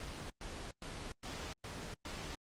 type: noise bursts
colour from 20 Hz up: pink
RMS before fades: -44 dBFS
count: 6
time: 0-2.35 s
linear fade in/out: 2 ms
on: 300 ms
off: 110 ms
effects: low-pass 7000 Hz 12 dB/octave + Opus 24 kbps